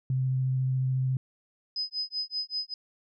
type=tone with vibrato; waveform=sine; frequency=130.3 Hz; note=C3; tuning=7 cents flat; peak=-24 dBFS; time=0.1-1.17 s; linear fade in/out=2 ms; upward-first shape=sine; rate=14 Hz; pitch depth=10 cents each way
type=tone with tremolo; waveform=sine; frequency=5030 Hz; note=D#8; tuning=18 cents sharp; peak=-27 dBFS; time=1.76-2.74 s; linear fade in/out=2 ms; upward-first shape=sine; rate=5.2 Hz; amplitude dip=100%
effects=none